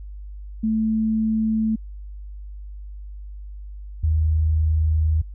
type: tone pair in turn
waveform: sine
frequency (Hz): 220 / 78.66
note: A3 / D#2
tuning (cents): 0 / +19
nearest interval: octave + tritone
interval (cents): 1781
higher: first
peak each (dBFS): -18 / -16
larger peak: second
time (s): 0.63-1.76 / 4.03-5.22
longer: second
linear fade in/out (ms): 10
effects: added 50 Hz sine -33 dBFS peak until 5.34 s